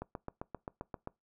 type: click train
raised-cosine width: 1 ms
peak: -25 dBFS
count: 9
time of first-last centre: 0.02-1.074 s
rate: 7.59 Hz
effects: noise-tail reverb RT60 0.2 s tail -23 dB re dry